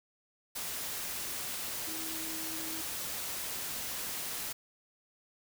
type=tone in noise; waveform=sine; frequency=320 Hz; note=D#4; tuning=49 cents sharp; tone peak=-44 dBFS; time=1.87-2.82 s; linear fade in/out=10 ms; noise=white; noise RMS=-38 dBFS; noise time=0.55-4.53 s; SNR=-9 dB; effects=none